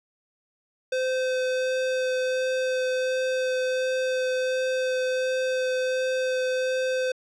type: tone with vibrato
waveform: square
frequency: 514 Hz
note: C5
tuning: 31 cents flat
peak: -24 dBFS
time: 0.92-7.12 s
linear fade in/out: 5 ms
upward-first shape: sine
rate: 1.4 Hz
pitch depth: 8 cents each way
effects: low-pass 6000 Hz 12 dB/octave